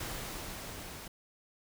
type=noise with level ramp; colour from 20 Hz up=pink; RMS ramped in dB=-39 to -46 dBFS; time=0-1.08 s; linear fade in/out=5 ms; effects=none